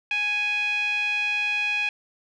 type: tone with low-pass filter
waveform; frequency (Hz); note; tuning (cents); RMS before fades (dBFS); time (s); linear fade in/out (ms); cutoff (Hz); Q
5% pulse; 830.6; G#5; 0; -25; 0.11-1.89; 2; 2600; 6.8
effects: none